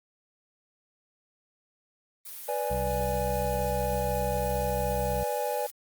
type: noise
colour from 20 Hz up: blue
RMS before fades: -41 dBFS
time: 2.25-5.71 s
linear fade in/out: 10 ms
type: chord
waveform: triangle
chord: G# diminished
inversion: first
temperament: equal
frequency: 493.9 / 587.3 / 830.6 Hz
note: B4 / D5 / G#5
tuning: 0 / 0 / 0 cents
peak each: -30 dBFS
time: 2.48-5.67 s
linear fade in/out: 10 ms
type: harmonic tone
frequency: 64.1 Hz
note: C2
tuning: 35 cents flat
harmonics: 1 / 2 / 3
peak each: -33 / -36 / -38 dBFS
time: 2.7-5.24 s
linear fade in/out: 10 ms
effects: Opus 32 kbps